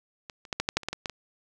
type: clicks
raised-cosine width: 0.2 ms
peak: -22 / -29 / -12 / -9 / -8 / -6 / -25 / -11 / -15 / -14 / -20 dBFS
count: 11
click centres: 0.298 / 0.452 / 0.528 / 0.6 / 0.689 / 0.77 / 0.833 / 0.886 / 0.93 / 1.058 / 1.097 s
effects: none